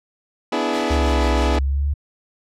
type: chord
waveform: 20% pulse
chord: E dominant seventh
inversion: second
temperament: equal with one note detuned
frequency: 246.9 / 293.7 / 329.6 / 419.2 Hz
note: B3 / D4 / E4 / G#4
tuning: 0 / 0 / 0 / +16 cents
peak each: -20 dBFS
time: 0.52-1.59 s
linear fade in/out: 5 ms
type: noise with tremolo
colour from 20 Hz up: white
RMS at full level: -29 dBFS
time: 0.73-1.56 s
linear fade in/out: 2 ms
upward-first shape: sine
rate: 6.2 Hz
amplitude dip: 60%
type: exponential two-way sweep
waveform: sine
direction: down then up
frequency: 72.7 to 62.9 to 72.7 Hz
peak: -17 dBFS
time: 0.9-1.94 s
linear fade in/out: 10 ms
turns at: 1.3 s
effects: low-pass 5000 Hz 12 dB/octave